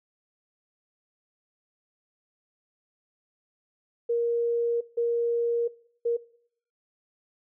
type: tone bursts at uneven times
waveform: sine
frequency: 470 Hz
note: A#4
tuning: 14 cents sharp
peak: -22 dBFS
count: 3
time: 4.09-4.81 / 4.97-5.68 / 6.05-6.17 s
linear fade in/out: 10 ms
effects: noise-tail reverb RT60 0.6 s tail -21 dB re dry